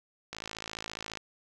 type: click train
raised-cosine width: 0.2 ms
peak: -20 dBFS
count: 47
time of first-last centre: 0.33-1.172 s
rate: 54.6 Hz
effects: none